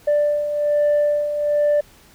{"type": "beating tone pair", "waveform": "sine", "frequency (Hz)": [588, 589.2], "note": ["D5", "D5"], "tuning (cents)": [2, 6], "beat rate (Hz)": 1.2, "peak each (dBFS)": [-22, -15], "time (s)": [0.07, 1.81], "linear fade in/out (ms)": 10, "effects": ["tanh soft clip ceiling -12 dBFS", "pink hiss -50 dBFS RMS until 2.14 s"]}